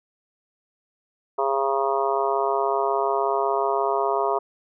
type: harmonic tone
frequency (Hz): 136.5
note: C#3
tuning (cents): -26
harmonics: 3 / 4 / 5 / 6 / 7 / 8 / 9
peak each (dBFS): -25 / -32 / -25 / -36 / -26 / -30 / -31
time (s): 1.38-4.39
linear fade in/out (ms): 10
effects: none